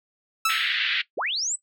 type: tone with exponential decay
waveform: sawtooth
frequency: 1315 Hz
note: E6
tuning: 5 cents flat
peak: -14 dBFS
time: 0.45-0.78 s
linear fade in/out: 5 ms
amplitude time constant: 70 ms
type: band-pass noise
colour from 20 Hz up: pink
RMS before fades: -25 dBFS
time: 0.49-1.02 s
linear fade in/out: 10 ms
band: 1600 to 3900 Hz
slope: 48 dB/octave
type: linear sweep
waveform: sine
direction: up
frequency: 223.5 to 8200 Hz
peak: -24 dBFS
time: 1.17-1.56 s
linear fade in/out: 10 ms
effects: noise-tail reverb RT60 0.1 s tail -17 dB re dry